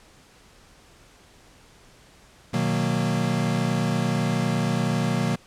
square chord, B major seventh, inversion none, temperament equal, 123.47 / 155.56 / 185 / 233.1 Hz, B2 / D#3 / F#3 / A#3, 0 / 0 / 0 / 0 cents, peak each -28 dBFS, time 2.53-5.36 s, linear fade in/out 10 ms, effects pink hiss -53 dBFS RMS until 5.46 s + low-pass 9000 Hz 12 dB/octave

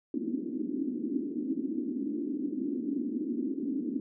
white band-pass noise, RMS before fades -33 dBFS, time 0.14-4 s, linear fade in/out 2 ms, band 240 to 310 Hz, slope 48 dB/octave, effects none

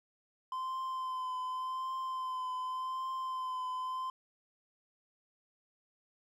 triangle tone with vibrato, 1031 Hz, C6, 26 cents flat, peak -33 dBFS, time 0.52-4.1 s, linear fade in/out 2 ms, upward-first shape triangle, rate 0.87 Hz, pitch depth 27 cents each way, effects none

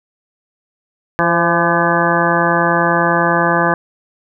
harmonic tone with a mistuned harmonic, 170 Hz, F3, 46 cents flat, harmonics 1 / 2 / 3 / 4 / 5 / 6 / 7 / 9 / 10, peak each -20 / -20 / -20 / -20 / -20 / -20 / -20 / -20 / -20 dBFS, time 1.19-3.74 s, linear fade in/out 0 ms, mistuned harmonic 3, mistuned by +33 cents, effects none

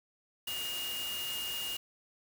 sine tone in noise, 2847 Hz, F7, 33 cents sharp, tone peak -36 dBFS, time 0.47-1.77 s, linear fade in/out 5 ms, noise white, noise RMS -41 dBFS, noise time 0.47-1.77 s, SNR +2 dB, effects none

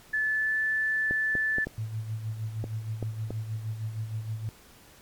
sine tone with pitch glide, 1735 to 1750.1 Hz, A6 to A6, -25 to -10 cents, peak -24 dBFS, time 0.13-1.65 s, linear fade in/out 10 ms, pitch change +15 cents, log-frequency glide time 0.25-0.6 s
clicks, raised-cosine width 2 ms, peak -20 dBFS, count 7, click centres 1.11 / 1.353 / 1.584 / 1.67 / 2.641 / 3.027 / 3.306 s
sine tone with tremolo, 110 Hz, A2, in tune, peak -28 dBFS, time 1.78-4.49 s, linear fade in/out 0 ms, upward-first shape sine, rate 6.4 Hz, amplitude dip 60%
effects pink hiss -54 dBFS RMS until 5.01 s + MP3 96 kbps

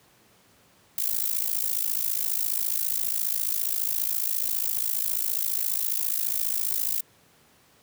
violet noise with amplitude modulation, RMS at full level -23 dBFS, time 0.98-7.01 s, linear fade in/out 2 ms, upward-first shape sine, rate 54.7 Hz, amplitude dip 90%, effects pink hiss -59 dBFS RMS until 7.82 s + high-pass 100 Hz 12 dB/octave

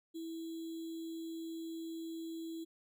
sine tone with sample-and-hold, 327.8 Hz, E4, 10 cents flat, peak -40 dBFS, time 0.14-2.65 s, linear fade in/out 20 ms, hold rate 3675 Hz, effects none

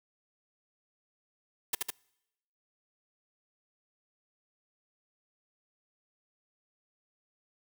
white noise with echo, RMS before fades -29 dBFS, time 1.73-1.75 s, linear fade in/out 5 ms, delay 77 ms, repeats 2, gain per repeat -2 dB, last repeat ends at 1.904 s, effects noise-tail reverb RT60 0.9 s tail -26 dB re dry

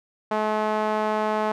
sawtooth tone with band-pass filter, 214.6 Hz, A3, 43 cents flat, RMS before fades -24 dBFS, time 0.31-1.52 s, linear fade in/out 5 ms, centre 840 Hz, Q 1.5, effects none

